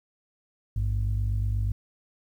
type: tone pair together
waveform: sine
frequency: 54.21 / 102.5 Hz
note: A1 / G#2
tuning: -25 / -22 cents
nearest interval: major seventh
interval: 1103 cents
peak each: -25 dBFS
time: 0.76-1.72 s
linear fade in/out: 5 ms
effects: tanh soft clip ceiling -19 dBFS + 10-bit